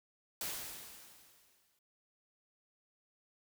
white noise with exponential decay, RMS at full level -38 dBFS, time 0.41-1.79 s, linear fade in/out 2 ms, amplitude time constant 300 ms, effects none

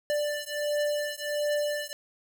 square beating tone pair, 589 / 590.4 Hz, D5 / D5, +5 / +9 cents, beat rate 1.4 Hz, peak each -31 dBFS, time 0.1-1.93 s, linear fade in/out 0 ms, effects 10-bit

